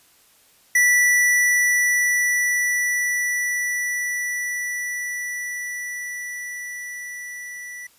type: tone with level ramp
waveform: square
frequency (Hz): 1963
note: B6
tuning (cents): -11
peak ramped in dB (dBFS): -14 to -34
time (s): 0.75-7.87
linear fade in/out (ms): 5
effects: white hiss -56 dBFS RMS until 7.98 s + resampled to 32000 Hz

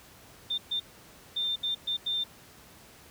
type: tone bursts at uneven times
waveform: sine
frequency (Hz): 3595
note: A7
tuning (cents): +36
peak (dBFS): -27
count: 6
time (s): 0.5-0.58 / 0.71-0.8 / 1.36-1.56 / 1.63-1.75 / 1.87-1.97 / 2.06-2.24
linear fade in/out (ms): 10
effects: pink hiss -53 dBFS RMS until 3.1 s + high-pass 60 Hz 12 dB/octave

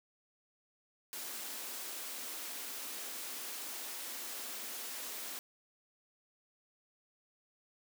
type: high-pass noise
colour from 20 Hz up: white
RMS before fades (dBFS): -43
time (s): 1.13-5.39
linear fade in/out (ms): 0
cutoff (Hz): 210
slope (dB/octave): 96
effects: none

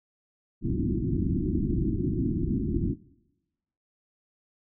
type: low-pass noise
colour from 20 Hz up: white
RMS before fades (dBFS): -27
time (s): 0.61-2.96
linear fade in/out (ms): 50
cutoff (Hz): 350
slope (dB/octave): 96
effects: noise-tail reverb RT60 1.0 s tail -22 dB re dry

